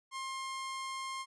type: tone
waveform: sawtooth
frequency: 1063 Hz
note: C6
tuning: 27 cents sharp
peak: -34 dBFS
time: 0.11-1.26 s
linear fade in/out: 50 ms
effects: resampled to 24000 Hz